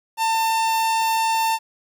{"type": "tone", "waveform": "45% pulse", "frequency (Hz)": 897, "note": "A5", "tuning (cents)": 33, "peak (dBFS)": -18, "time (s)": [0.17, 1.59], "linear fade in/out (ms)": 50, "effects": ["9-bit"]}